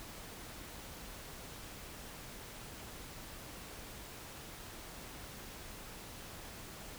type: silence
effects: pink hiss -49 dBFS RMS until 6.98 s